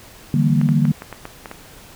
sine chord, E half-diminished seventh, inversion third, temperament equal with one note detuned, 148.62 / 164.81 / 196 / 233.1 Hz, D3 / E3 / G3 / Bb3, +21 / 0 / 0 / 0 cents, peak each -16 / -21 / -21 / -19 dBFS, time 0.34-0.92 s, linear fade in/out 2 ms
clicks, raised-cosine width 0.5 ms, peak -16 dBFS, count 8, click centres 0.614 / 0.689 / 0.853 / 1.021 / 1.127 / 1.254 / 1.458 / 1.514 s
effects pink hiss -43 dBFS RMS until 1.95 s

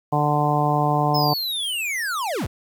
harmonic tone, 148 Hz, D3, 14 cents sharp, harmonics 1 / 2 / 3 / 4 / 5 / 6 / 7, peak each -22 / -27 / -29 / -28 / -22 / -26 / -26 dBFS, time 0.12-1.34 s, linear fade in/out 10 ms
square linear sweep, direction down, 5274 to 33.31 Hz, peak -24 dBFS, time 1.14-2.47 s, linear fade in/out 10 ms
effects 8-bit

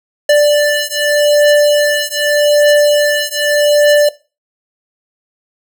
square beating tone pair, 588 / 588.83 Hz, D5 / D5, +2 / +4 cents, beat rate 0.83 Hz, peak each -12 dBFS, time 0.29-4.09 s, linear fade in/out 5 ms, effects noise-tail reverb RT60 0.3 s tail -18 dB re dry

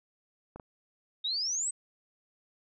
clicks, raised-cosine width 1 ms, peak -30 dBFS, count 2, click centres 0.56 / 0.598 s
sine exponential sweep, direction up, 3653 to 8320 Hz, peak -29 dBFS, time 1.24-1.71 s, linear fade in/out 10 ms
effects none

